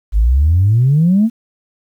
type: exponential sweep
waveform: sine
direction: up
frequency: 49 to 235.8 Hz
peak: -7 dBFS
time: 0.12-1.3 s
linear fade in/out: 50 ms
effects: tanh soft clip ceiling -4 dBFS + 8-bit